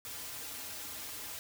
white noise with comb filter, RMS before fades -43 dBFS, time 0.05-1.39 s, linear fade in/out 0 ms, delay 5.4 ms, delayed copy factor -0.95, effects none

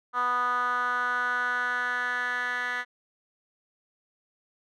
10% pulse tone with band-pass filter sweep, 246.6 Hz, B3, 2 cents flat, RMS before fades -28 dBFS, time 0.13-2.85 s, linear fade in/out 50 ms, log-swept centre 1200 to 1900 Hz, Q 4.9, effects none

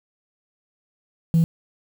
sine tone, 164.81 Hz, E3, in tune, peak -12 dBFS, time 1.34-1.44 s, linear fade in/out 0 ms, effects tanh soft clip ceiling -11 dBFS + 7-bit

